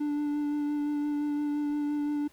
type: tone with vibrato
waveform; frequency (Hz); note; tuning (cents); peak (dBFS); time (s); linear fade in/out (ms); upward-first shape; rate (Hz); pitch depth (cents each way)
triangle; 293.7; D4; 0; -25; 0-2.28; 10; sine; 5.8; 14
effects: pink hiss -61 dBFS RMS until 2.32 s